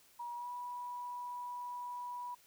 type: tone with pitch glide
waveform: sine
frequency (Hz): 957 to 978.2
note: A#5 to B5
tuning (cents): +45 to -17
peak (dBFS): -40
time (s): 0.19-2.35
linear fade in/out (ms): 10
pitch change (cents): +38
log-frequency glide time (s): 0.35-0.49
effects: white hiss -65 dBFS RMS until 2.46 s